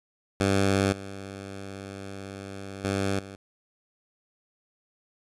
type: tone with level steps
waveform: 10% pulse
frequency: 98 Hz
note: G2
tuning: in tune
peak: -13 / -29 / -17 / -32 dBFS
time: 0.4-3.36 s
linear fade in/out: 5 ms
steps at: 0.92 / 2.84 / 3.19 s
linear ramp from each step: 5 ms
effects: resampled to 24000 Hz